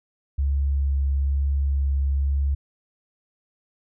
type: tone with vibrato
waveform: sine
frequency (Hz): 69.3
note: C#2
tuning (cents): 0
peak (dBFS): -19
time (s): 0.38-2.55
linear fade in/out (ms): 10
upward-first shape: sine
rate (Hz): 1.1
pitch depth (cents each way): 10
effects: none